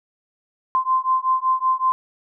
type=beating tone pair; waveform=sine; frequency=1037 / 1042.3 Hz; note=C6 / C6; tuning=-16 / -7 cents; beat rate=5.3 Hz; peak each=-20 dBFS; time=0.75-1.92 s; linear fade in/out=0 ms; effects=none

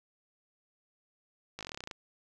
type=slowing click train; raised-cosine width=0.2 ms; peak=-23 dBFS; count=13; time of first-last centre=1.59-1.912 s; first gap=18 ms; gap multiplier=1.07; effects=none

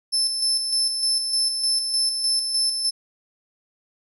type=tone with tremolo; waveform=35% pulse; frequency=5274 Hz; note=E8; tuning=in tune; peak=-16 dBFS; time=0.12-2.91 s; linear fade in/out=20 ms; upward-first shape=square; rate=3.3 Hz; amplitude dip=45%; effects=none

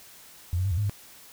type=tone with pitch steps; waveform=sine; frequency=87.4 / 92.5 / 99.3 / 83.2 / 104.4 / 101.1 Hz; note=F2 / F#2 / G2 / E2 / G#2 / G#2; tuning=+2 / 0 / +23 / +17 / +10 / -46 cents; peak=-23 dBFS; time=0.53-0.896 s; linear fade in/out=0 ms; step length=61 ms; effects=white hiss -50 dBFS RMS until 1.32 s

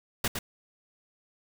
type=noise with echo; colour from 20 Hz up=pink; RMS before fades=-27 dBFS; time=0.24-0.28 s; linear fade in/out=5 ms; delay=110 ms; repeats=1; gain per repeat=-6 dB; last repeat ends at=0.39 s; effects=none

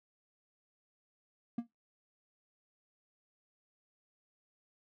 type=tone with exponential decay; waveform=triangle; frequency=235 Hz; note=A#3; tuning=14 cents sharp; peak=-27 dBFS; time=1.58-1.67 s; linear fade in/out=5 ms; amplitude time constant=18 ms; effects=noise-tail reverb RT60 0.2 s tail -23 dB re dry

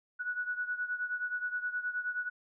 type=beating tone pair; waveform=sine; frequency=1469 / 1478.5 Hz; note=F#6 / F#6; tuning=-13 / -2 cents; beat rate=9.5 Hz; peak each=-34 / -38 dBFS; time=0.19-2.3 s; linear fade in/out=20 ms; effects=none

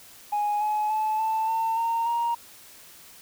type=tone with pitch steps; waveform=sine; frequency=830.6 / 847.6 / 864.9 / 882.5 / 900.6 / 919 / 937.7 Hz; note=G#5 / G#5 / A5 / A5 / A5 / A#5 / A#5; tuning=0 / +35 / -30 / +5 / +40 / -25 / +10 cents; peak=-21 dBFS; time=0.32-2.35 s; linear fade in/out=10 ms; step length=290 ms; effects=tanh soft clip ceiling -20 dBFS + white hiss -49 dBFS RMS until 3.21 s

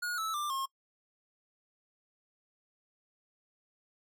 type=tone with pitch steps; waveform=square; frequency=1443 / 1308 / 1185.7 / 1074.8 Hz; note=F#6 / E6 / D6 / C6; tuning=-44 / -14 / +16 / +46 cents; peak=-33 dBFS; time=0.02-0.66 s; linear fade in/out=10 ms; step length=160 ms; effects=noise-tail reverb RT60 0.1 s tail -22 dB re dry

